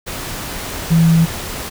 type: tone in noise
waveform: sine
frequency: 164.81 Hz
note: E3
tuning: in tune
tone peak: -8 dBFS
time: 0.9-1.26 s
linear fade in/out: 20 ms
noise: pink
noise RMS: -26 dBFS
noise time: 0.06-1.7 s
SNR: +15 dB
effects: none